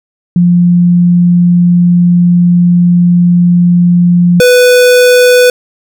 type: tone pair in turn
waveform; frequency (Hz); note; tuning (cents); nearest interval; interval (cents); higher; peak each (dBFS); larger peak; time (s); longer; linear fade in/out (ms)
sine / square; 175.3 / 495.8; F3 / B4; +7 / +7; octave + tritone; 1800; second; -3; neither; 0.36-4.4 / 4.4-5.5; first; 2
effects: none